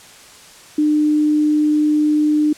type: tone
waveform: sine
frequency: 301.5 Hz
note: D4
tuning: 46 cents sharp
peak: -12 dBFS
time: 0.78-2.53 s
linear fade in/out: 5 ms
effects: white hiss -42 dBFS RMS until 2.57 s + low-pass 9000 Hz 12 dB/octave